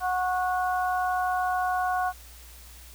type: harmonic tone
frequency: 366.3 Hz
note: F#4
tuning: 17 cents flat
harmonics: 2 / 3 / 4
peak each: -25 / -31 / -32 dBFS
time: 0-2.13 s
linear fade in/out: 50 ms
effects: added 60 Hz sine -47 dBFS peak until 2.94 s + white hiss -50 dBFS RMS until 2.94 s